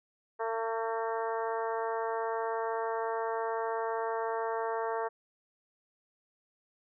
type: harmonic tone with a mistuned harmonic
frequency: 225.8 Hz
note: A3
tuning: 45 cents sharp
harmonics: 2 / 3 / 4 / 5 / 6 / 7 / 8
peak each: -34 / -37 / -36 / -40 / -45 / -45 / -47 dBFS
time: 0.39-5.09 s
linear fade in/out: 20 ms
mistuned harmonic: 8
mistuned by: +20 cents
effects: none